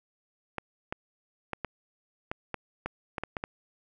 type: clicks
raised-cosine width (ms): 0.5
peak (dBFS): -17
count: 11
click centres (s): 0.583 / 0.925 / 1.533 / 1.647 / 2.315 / 2.543 / 2.86 / 3.182 / 3.236 / 3.368 / 3.439
effects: none